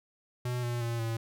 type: tone with pitch steps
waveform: square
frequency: 123.47 / 120.23 / 117.08 / 114.01 Hz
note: B2 / B2 / A#2 / A#2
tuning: 0 / -46 / +8 / -38 cents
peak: -31 dBFS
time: 0.45-1.17 s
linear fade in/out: 5 ms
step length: 180 ms
effects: none